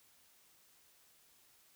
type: silence
effects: white hiss -67 dBFS RMS until 1.75 s